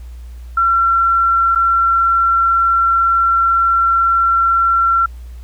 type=tone with dropouts; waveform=sine; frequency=1359 Hz; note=F6; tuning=48 cents flat; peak=-10 dBFS; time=0.57-5.06 s; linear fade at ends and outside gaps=5 ms; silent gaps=1.55-1.557 s; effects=added 60 Hz sine -29 dBFS peak until 5.43 s + pink hiss -51 dBFS RMS until 5.43 s